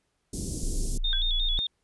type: band-stop noise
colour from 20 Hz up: pink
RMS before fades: -33 dBFS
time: 0.33-0.98 s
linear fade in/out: 5 ms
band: 380 to 5700 Hz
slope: 24 dB/octave
type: tone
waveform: sine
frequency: 28.88 Hz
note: A#0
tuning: 15 cents flat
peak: -25 dBFS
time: 0.63-1.59 s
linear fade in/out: 0 ms
type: tone with vibrato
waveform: sine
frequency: 3520 Hz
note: A7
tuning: in tune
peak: -26 dBFS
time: 1.04-1.67 s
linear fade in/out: 5 ms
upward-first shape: square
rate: 5.6 Hz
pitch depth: 63 cents each way
type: tone with exponential decay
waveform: sine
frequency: 1568 Hz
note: G6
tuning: in tune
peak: -30 dBFS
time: 1.13-1.24 s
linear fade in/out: 0 ms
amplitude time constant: 23 ms
effects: pink hiss -75 dBFS RMS until 1.83 s + resampled to 24000 Hz